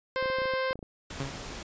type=harmonic tone; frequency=523.3 Hz; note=C5; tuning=in tune; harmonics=1 / 2 / 3 / 4 / 5 / 6 / 7 / 8 / 9 / 10; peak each=-29 / -34 / -35 / -38 / -45 / -45 / -48 / -47 / -49 / -50 dBFS; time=0.16-0.73 s; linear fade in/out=0 ms
type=clicks; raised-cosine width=2 ms; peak=-28 dBFS; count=11; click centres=0.226 / 0.258 / 0.301 / 0.386 / 0.419 / 0.456 / 0.537 / 0.709 / 0.756 / 0.791 / 0.828 s
type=noise; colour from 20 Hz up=pink; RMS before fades=-40 dBFS; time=1.1-1.63 s; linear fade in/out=5 ms
type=tone with exponential decay; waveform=sawtooth; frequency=137.1 Hz; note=C#3; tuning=19 cents flat; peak=-25 dBFS; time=1.2-1.5 s; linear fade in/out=0 ms; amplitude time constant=64 ms
effects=resampled to 16000 Hz